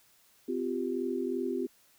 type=chord; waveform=sine; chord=C suspended fourth; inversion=none; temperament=equal with one note detuned; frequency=256.8 / 349.2 / 392 Hz; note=C4 / F4 / G4; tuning=-32 / 0 / 0 cents; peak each=-34 dBFS; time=0.48-1.67 s; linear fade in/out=10 ms; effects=white hiss -64 dBFS RMS until 1.98 s